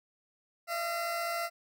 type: tone pair together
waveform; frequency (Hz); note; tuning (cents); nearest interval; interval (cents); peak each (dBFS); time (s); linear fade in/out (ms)
20% pulse; 626 / 680.9; D#5 / F5; +10 / -44; minor second; 146; -38 / -27; 0.67-1.5; 50
effects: none